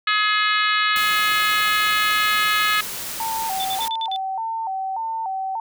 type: harmonic tone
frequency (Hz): 422.5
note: G#4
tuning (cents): +30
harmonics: 3 / 4 / 5 / 6 / 7 / 8 / 9 / 10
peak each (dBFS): -21 / -23 / -25 / -27 / -28 / -29 / -30 / -31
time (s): 0.07-2.81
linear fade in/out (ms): 5
type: noise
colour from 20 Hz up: white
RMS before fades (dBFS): -30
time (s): 0.96-3.88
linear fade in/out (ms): 0
type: tone with vibrato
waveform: sine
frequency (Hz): 830.6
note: G#5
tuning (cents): 0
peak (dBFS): -23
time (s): 3.2-5.6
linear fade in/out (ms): 2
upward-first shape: square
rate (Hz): 1.7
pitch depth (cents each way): 140
type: tone bursts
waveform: sine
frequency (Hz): 3520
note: A7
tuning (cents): 0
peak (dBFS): -25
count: 6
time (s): 3.6-4.161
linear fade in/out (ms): 0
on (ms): 46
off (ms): 57
effects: none